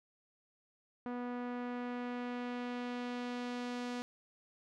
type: tone with low-pass filter sweep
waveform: sawtooth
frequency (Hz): 244.8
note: B3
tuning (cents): -15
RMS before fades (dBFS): -40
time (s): 1.06-4.02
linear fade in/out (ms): 0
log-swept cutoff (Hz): 1400 to 5800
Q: 0.89
effects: none